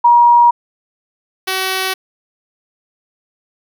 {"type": "tone pair in turn", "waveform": ["sine", "5% pulse"], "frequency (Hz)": [953, 378.2], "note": ["A#5", "F#4"], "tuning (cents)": [38, 38], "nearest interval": "octave + major third", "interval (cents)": 1600, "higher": "first", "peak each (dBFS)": -5, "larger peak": "neither", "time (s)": [[0.04, 0.51], [1.47, 1.94]], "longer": "neither", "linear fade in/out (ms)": 10, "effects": []}